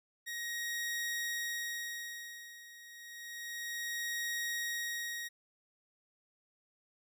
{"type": "tone with tremolo", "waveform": "sawtooth", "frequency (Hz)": 1884, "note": "A#6", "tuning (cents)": 18, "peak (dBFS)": -31, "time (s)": [0.26, 5.29], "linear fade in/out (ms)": 20, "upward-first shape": "sine", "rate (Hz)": 0.3, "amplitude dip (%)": 85, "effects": []}